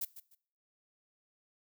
violet noise with echo, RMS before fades -36 dBFS, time 0.01-0.05 s, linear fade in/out 5 ms, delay 150 ms, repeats 2, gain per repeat -13 dB, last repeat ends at 0.35 s, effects noise-tail reverb RT60 0.5 s tail -19 dB re dry

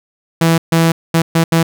sawtooth tone bursts at uneven times, 164.81 Hz, E3, in tune, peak -5 dBFS, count 5, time 0.41-0.58 / 0.72-0.92 / 1.14-1.22 / 1.35-1.44 / 1.52-1.63 s, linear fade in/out 5 ms, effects none

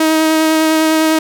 sawtooth tone with vibrato, 316.4 Hz, D#4, 29 cents sharp, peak -6 dBFS, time 0-1.19 s, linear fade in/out 5 ms, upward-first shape sine, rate 9.9 Hz, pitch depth 11 cents each way, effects none

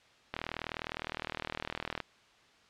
click train, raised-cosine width 0.3 ms, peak -18 dBFS, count 67, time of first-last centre 0.34-2.002 s, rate 39.7 Hz, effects white hiss -62 dBFS RMS until 2.69 s + low-pass 4000 Hz 12 dB/octave

